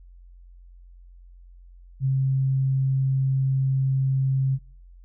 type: tone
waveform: sine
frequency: 133.7 Hz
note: C3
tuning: 38 cents sharp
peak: -19 dBFS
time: 2-4.59 s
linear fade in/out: 50 ms
effects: noise-tail reverb RT60 0.5 s tail -26 dB re dry + added 44 Hz sine -45 dBFS peak until 5.04 s